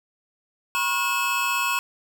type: tone cluster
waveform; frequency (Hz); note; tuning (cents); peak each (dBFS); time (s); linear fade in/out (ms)
square; 971 / 1087 / 1433 / 2599; B5 / C#6 / F6 / E7; -30 / -34 / +44 / -25; -31 / -27 / -31 / -26; 0.75-1.79; 0
effects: none